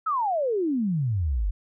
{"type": "exponential sweep", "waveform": "sine", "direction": "down", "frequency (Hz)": [1338, 44], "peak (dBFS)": -22, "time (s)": [0.06, 1.51], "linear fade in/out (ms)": 10, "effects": []}